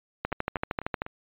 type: two click trains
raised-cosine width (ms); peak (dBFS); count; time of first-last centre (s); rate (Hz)
0.5; -22 / -12; 4 / 11; 0.32-1.064 / 0.25-1.019; 4.03 / 13
effects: resampled to 8000 Hz